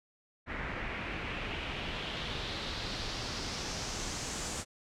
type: noise with low-pass filter sweep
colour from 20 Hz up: pink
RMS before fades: -38 dBFS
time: 0.46-4.65 s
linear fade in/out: 50 ms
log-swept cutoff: 1900 to 7800 Hz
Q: 2.5
effects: none